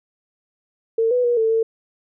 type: tone with pitch steps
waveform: sine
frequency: 452.4 / 495 / 480.4 / 445.9 / 450.2 Hz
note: A4 / B4 / B4 / A4 / A4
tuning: +48 / +4 / -48 / +23 / +40 cents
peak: -15 dBFS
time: 0.98-1.63 s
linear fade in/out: 5 ms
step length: 130 ms
effects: none